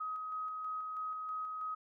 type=tone with tremolo; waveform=sine; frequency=1263 Hz; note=D#6; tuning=26 cents sharp; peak=-36 dBFS; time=0-1.75 s; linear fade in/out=10 ms; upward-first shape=square; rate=3.1 Hz; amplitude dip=25%; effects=none